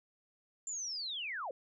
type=linear sweep; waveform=sine; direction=down; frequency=7320 to 470 Hz; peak=-37 dBFS; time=0.67-1.51 s; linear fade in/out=2 ms; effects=none